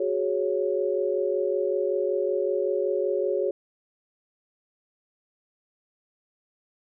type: chord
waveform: sine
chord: F# suspended second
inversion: none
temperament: equal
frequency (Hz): 370 / 415.3 / 554.4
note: F#4 / G#4 / C#5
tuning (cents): 0 / 0 / 0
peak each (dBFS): -27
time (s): 0-3.51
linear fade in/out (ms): 5
effects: none